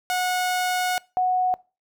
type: tone pair in turn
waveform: sawtooth / sine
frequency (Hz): 730 / 736.4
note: F#5 / F#5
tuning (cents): -24 / -8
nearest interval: unison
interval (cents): 16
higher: second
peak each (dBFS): -18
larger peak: neither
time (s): 0.1-0.98 / 1.17-1.54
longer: first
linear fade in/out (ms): 0
effects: noise-tail reverb RT60 0.3 s tail -23 dB re dry